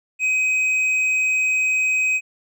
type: tone with hard clipping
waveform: sine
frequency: 2522 Hz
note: D#7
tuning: 23 cents sharp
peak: -18 dBFS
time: 0.19-2.21 s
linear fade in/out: 50 ms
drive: 4 dB
effects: none